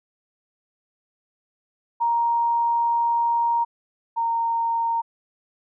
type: tone pair in turn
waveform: sine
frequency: 936 / 923.1 Hz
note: A#5 / A#5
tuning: +7 / -17 cents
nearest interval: unison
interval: 24 cents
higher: first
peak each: -18 / -20 dBFS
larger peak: first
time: 2-3.65 / 4.16-5.02 s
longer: first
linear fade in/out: 20 ms
effects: none